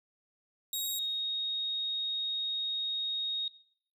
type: tone pair in turn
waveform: 15% pulse / sine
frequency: 3783 / 3740 Hz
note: A#7 / A#7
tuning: +25 / +5 cents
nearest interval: unison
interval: 20 cents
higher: first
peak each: -25 / -31 dBFS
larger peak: first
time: 0.73-0.99 / 0.99-3.48 s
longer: second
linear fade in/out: 2 ms
effects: noise-tail reverb RT60 0.6 s tail -17 dB re dry